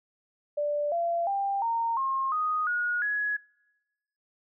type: tone with pitch steps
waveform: sine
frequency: 587.3 / 682.5 / 793.1 / 921.6 / 1070.9 / 1244.4 / 1446.1 / 1680.4 Hz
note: D5 / F5 / G5 / A#5 / C6 / D#6 / F#6 / G#6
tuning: 0 / -40 / +20 / -20 / +40 / 0 / -40 / +20 cents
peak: -25 dBFS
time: 0.57-3.37 s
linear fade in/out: 10 ms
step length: 350 ms
effects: noise-tail reverb RT60 1.0 s tail -24 dB re dry